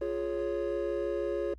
triangle chord, Db major, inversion first, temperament equal, 349.2 / 415.3 / 554.4 Hz, F4 / Ab4 / Db5, 0 / 0 / 0 cents, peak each -32 dBFS, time 0.01-1.54 s, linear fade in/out 5 ms, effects added 60 Hz sine -47 dBFS peak until 1.58 s + Opus 24 kbps

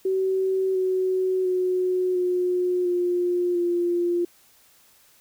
sine tone with pitch steps, 379.8 / 373.3 / 366.9 / 360.6 / 354.4 / 348.3 Hz, F#4 / F#4 / F#4 / F#4 / F4 / F4, +45 / +15 / -15 / -45 / +25 / -5 cents, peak -20 dBFS, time 0.05-4.25 s, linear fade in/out 5 ms, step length 700 ms, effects white hiss -57 dBFS RMS until 5.2 s

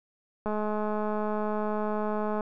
click train, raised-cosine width 1 ms, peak -18 dBFS, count 414, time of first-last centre 0.46-2.408 s, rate 212 Hz, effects none

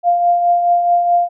sine tone with tremolo, 698.5 Hz, F5, in tune, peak -8 dBFS, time 0.03-1.29 s, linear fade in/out 50 ms, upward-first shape triangle, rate 4.7 Hz, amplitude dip 50%, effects none

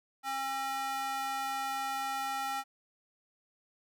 square tone with high-pass filter, 269.6 Hz, C#4, 48 cents flat, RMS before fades -35 dBFS, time 0.23-2.64 s, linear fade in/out 50 ms, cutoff 990 Hz, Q 3.8, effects none

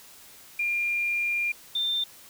sine tone pair in turn, 2400 / 3588 Hz, D7 / A7, +37 / +33 cents, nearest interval perfect fifth, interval 696 cents, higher second, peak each -24 dBFS, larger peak neither, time 0.59-1.52 / 1.75-2.04 s, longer first, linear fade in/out 5 ms, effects white hiss -50 dBFS RMS until 2.29 s

